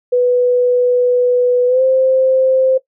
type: tone with pitch glide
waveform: sine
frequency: 493.9 to 523 Hz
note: B4 to C5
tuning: 0 to -1 cents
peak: -9 dBFS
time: 0.12-2.78 s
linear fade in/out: 10 ms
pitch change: +99 cents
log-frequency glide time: 1.67-1.82 s
effects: noise-tail reverb RT60 0.1 s tail -18 dB re dry

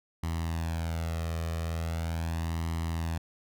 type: tone with flanger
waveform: sawtooth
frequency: 82.41 Hz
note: E2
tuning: in tune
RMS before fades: -32 dBFS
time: 0.23-3.18 s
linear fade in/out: 5 ms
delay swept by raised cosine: 0.99 to 1.65 ms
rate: 0.4 Hz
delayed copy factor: +0.65
effects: none

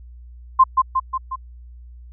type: tone with echo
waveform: sine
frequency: 1046.5 Hz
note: C6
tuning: in tune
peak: -7 dBFS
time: 0.59-0.64 s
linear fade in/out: 10 ms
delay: 180 ms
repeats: 4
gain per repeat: -4 dB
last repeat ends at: 1.36 s
effects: added 60 Hz sine -38 dBFS peak until 2.12 s

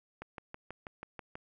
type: click train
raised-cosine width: 0.5 ms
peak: -27 dBFS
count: 8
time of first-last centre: 0.22-1.355 s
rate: 6.17 Hz
effects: none

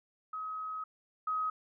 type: tone pair in turn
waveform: sine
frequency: 1271 / 1264.7 Hz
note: D#6 / D#6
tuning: +36 / +28 cents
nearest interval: unison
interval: 8 cents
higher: first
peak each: -36 / -30 dBFS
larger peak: second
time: 0.33-0.84 / 1.27-1.5 s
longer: first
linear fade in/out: 5 ms
effects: none

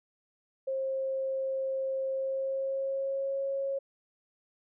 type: tone with pitch glide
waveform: sine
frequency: 533 to 547 Hz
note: C5 to C#5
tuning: +32 to -23 cents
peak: -29 dBFS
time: 0.67-3.79 s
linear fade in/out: 10 ms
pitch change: +45 cents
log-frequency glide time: 2.11-3.41 s
effects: none

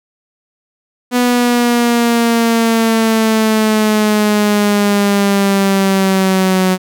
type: exponential sweep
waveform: sawtooth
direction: down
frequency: 246.9 to 185 Hz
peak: -6 dBFS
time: 1.11-6.78 s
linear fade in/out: 50 ms
effects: none

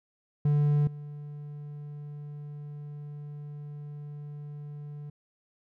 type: tone with level steps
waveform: triangle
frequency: 146.83 Hz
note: D3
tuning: in tune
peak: -19 / -36 dBFS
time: 0.45-5.1 s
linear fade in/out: 5 ms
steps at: 0.87 s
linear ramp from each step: 2 ms
effects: none

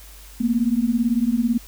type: beating tone pair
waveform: sine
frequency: 226.6 / 244.6 Hz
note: A#3 / B3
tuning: -49 / -16 cents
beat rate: 18 Hz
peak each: -20 dBFS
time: 0.4-1.58 s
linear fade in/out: 10 ms
effects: added 50 Hz sine -42 dBFS peak until 1.67 s + white hiss -46 dBFS RMS until 1.67 s

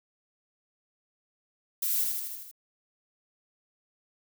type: noise with echo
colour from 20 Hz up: violet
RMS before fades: -29 dBFS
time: 1.82-2.04 s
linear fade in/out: 5 ms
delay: 79 ms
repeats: 6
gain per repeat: -3 dB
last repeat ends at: 2.514 s
effects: none

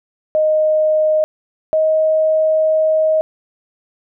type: tone pair in turn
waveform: sine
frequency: 620 / 628.7 Hz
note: D#5 / D#5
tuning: -6 / +18 cents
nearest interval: unison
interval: 24 cents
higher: second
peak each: -11 dBFS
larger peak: neither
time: 0.35-1.24 / 1.73-3.21 s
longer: second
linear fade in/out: 0 ms
effects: none

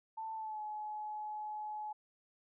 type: tone with pitch glide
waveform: sine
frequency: 886 to 849.4 Hz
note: A5 to G#5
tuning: +12 to +39 cents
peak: -39 dBFS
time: 0.17-1.93 s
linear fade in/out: 10 ms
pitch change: -73 cents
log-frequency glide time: 0.35-0.61 s
effects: none

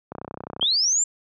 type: click train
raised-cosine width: 1 ms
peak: -19 dBFS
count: 17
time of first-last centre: 0.12-0.628 s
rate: 31.5 Hz
type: linear sweep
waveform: sine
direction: up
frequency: 3064 to 7459 Hz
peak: -18 dBFS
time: 0.61-1.04 s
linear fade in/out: 5 ms
effects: high-pass 100 Hz 12 dB/octave

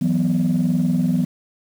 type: chord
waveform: sine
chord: E suspended second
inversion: none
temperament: equal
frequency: 164.81 / 185 / 246.9 Hz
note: E3 / F#3 / B3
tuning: 0 / 0 / 0 cents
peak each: -19 dBFS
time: 0.01-1.25 s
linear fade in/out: 10 ms
effects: tanh soft clip ceiling -11 dBFS + 7-bit

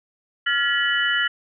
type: tone cluster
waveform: sine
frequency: 1397 / 1704 / 1932 / 2975 Hz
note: F6 / G#6 / B6 / F#7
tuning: 0 / +44 / -39 / +9 cents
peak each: -24 dBFS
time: 0.46-1.28 s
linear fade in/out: 10 ms
effects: none

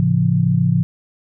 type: chord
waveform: sine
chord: A augmented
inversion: none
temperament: just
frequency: 110 / 137.5 / 171.88 Hz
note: A2 / C#3 / E#3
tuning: 0 / -14 / -27 cents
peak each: -19 / -17 / -16 dBFS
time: 0-0.83 s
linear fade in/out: 0 ms
effects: none

